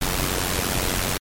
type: noise with amplitude modulation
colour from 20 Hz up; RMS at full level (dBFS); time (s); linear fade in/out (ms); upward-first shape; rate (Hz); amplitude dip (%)
pink; -20; 0.01-1.18; 10; sine; 91.7; 80
effects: MP3 64 kbps